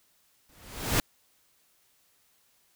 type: noise with exponential growth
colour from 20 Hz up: pink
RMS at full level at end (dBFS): -22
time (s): 0.49-1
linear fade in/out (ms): 1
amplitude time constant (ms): 110
effects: white hiss -67 dBFS RMS until 2.75 s

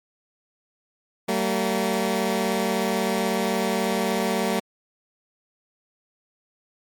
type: tone pair together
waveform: 15% pulse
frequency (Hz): 192.1 / 228.4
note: G3 / A#3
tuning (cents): -35 / -35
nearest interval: minor third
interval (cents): 300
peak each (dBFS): -18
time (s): 1.28-4.6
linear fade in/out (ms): 10
effects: MP3 96 kbps

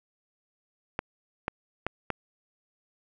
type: clicks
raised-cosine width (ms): 0.5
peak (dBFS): -13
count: 4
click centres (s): 0.991 / 1.481 / 1.866 / 2.103
effects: none

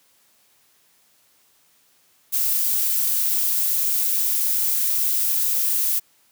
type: noise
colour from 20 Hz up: violet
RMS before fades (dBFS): -21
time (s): 2.32-6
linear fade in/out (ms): 20
effects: white hiss -60 dBFS RMS until 6.31 s + high-pass 80 Hz 12 dB/octave

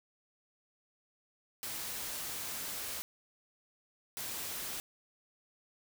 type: noise bursts at uneven times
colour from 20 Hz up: white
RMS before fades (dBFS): -40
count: 2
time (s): 1.63-3.02 / 4.17-4.8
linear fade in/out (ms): 0
effects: none

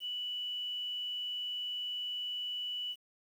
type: tone with quantisation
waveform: sine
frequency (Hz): 2960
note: F#7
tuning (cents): 0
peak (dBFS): -35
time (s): 0-2.96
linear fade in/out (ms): 50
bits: 10
effects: none

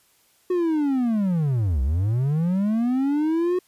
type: linear two-way sweep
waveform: triangle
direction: down then up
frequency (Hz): 368.1 to 61.74 to 368.1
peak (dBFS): -17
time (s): 0.5-3.59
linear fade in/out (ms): 5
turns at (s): 1.82
effects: white hiss -61 dBFS RMS until 3.67 s + resampled to 32000 Hz

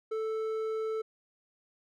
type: tone with hard clipping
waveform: sine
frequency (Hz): 440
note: A4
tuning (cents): 0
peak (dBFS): -32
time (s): 0.11-1.02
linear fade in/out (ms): 10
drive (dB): 6
effects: none

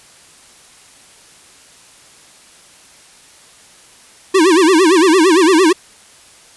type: tone with vibrato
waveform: square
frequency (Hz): 347.1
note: F4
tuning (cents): -11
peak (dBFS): -8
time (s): 4.34-5.73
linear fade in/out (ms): 10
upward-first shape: sine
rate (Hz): 8.8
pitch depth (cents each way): 210
effects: white hiss -44 dBFS RMS until 6.56 s + resampled to 24000 Hz

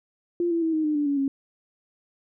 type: tone with pitch steps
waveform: sine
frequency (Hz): 346.4 / 335 / 324 / 313.3 / 303 / 293 / 283.3 / 274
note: F4 / E4 / E4 / D#4 / D#4 / D4 / C#4 / C#4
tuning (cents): -14 / +28 / -30 / +12 / -46 / -4 / +38 / -20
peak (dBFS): -21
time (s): 0.4-1.28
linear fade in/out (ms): 2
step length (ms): 110
effects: none

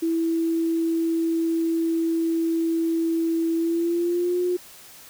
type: tone with pitch glide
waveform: sine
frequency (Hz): 329.6 to 357.4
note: E4 to F4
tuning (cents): 0 to +40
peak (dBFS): -20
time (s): 0.02-4.57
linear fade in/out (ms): 10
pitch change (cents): +140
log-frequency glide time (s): 3.56-4.4
effects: white hiss -46 dBFS RMS until 5.09 s

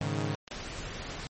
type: chord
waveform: sawtooth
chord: Ab suspended fourth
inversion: none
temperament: equal with one note detuned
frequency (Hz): 104.55 / 138.59 / 155.56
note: Ab2 / Db3 / Eb3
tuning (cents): +12 / 0 / 0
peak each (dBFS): -30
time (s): 0.01-0.35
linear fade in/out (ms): 0
type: clicks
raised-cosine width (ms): 0.2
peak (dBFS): -25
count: 2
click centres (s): 0.478 / 0.519
type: noise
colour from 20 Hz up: pink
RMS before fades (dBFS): -39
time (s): 0.51-1.27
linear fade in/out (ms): 0
effects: low-pass 9000 Hz 12 dB/octave + MP3 32 kbps

